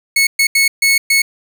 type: tone bursts at uneven times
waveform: sawtooth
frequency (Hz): 2199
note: C#7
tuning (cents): -14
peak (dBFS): -6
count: 5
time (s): 0.16-0.27 / 0.39-0.47 / 0.55-0.68 / 0.82-0.98 / 1.1-1.22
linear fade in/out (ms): 5
effects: none